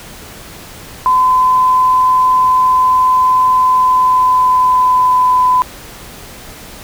sine tone with pitch glide, 1018 to 1006.3 Hz, C6 to B5, -48 to +32 cents, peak -7 dBFS, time 1.06-5.62 s, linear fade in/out 0 ms, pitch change -20 cents, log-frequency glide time 3.61-5.26 s, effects pink hiss -33 dBFS RMS until 6.83 s

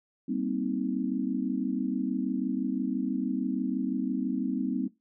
sine chord, C minor seventh, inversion second, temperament just, 196.22 / 235.5 / 261.6 / 314 Hz, G3 / Bb3 / C4 / Eb4, +2 / +18 / 0 / +16 cents, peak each -34 / -33 / -30 / -35 dBFS, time 0.28-4.88 s, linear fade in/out 10 ms, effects noise-tail reverb RT60 0.2 s tail -19 dB re dry

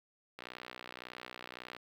click train, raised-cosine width 0.3 ms, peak -28 dBFS, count 86, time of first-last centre 0.39-1.765 s, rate 61.8 Hz, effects high-pass 150 Hz 12 dB/octave + 9-bit

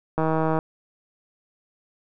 click train, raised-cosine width 1 ms, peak -10 dBFS, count 66, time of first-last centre 0.18-0.589 s, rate 159 Hz, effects none

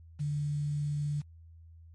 sine tone with quantisation, 146.83 Hz, D3, in tune, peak -29 dBFS, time 0.19-1.22 s, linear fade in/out 20 ms, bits 9, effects added 82 Hz sine -50 dBFS peak until 1.94 s + MP3 48 kbps

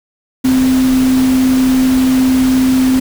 sine tone in noise, 259 Hz, C4, 17 cents flat, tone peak -8 dBFS, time 0.44-3 s, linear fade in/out 10 ms, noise pink, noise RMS -23 dBFS, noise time 0.44-3 s, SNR +12 dB, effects none

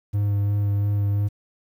triangle tone with vibrato, 101.8 Hz, G#2, 34 cents flat, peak -17 dBFS, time 0.13-1.29 s, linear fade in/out 20 ms, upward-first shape sine, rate 2.9 Hz, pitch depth 14 cents each way, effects 9-bit

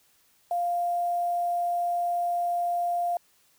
sine tone with quantisation, 698.5 Hz, F5, in tune, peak -24 dBFS, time 0.51-3.17 s, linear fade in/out 2 ms, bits 8, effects white hiss -64 dBFS RMS until 3.58 s

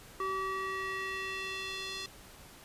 square tone with band-pass filter sweep, 383 Hz, G4, 40 cents flat, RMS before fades -37 dBFS, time 0.2-2.06 s, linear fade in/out 2 ms, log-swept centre 1100 to 4200 Hz, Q 1.8, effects pink hiss -53 dBFS RMS until 2.64 s + resampled to 32000 Hz

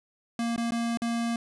square tone with dropouts, 233.1 Hz, A#3, in tune, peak -27 dBFS, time 0.39-1.36 s, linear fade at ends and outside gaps 2 ms, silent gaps 0.562-0.578 / 0.708-0.72 / 0.973-1.019 s, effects resampled to 24000 Hz + 11-bit

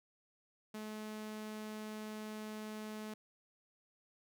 sawtooth tone, 214.8 Hz, A3, 41 cents flat, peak -39 dBFS, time 0.74-3.14 s, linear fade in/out 5 ms, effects none

